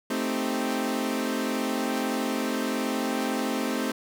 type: chord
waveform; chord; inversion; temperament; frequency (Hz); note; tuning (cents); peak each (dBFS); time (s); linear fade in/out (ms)
sawtooth; A half-diminished seventh; none; equal; 220 / 261.6 / 311.1 / 392; A3 / C4 / Eb4 / G4; 0 / 0 / 0 / 0; -27 / -25 / -30 / -31; 0.1-3.92; 5
effects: none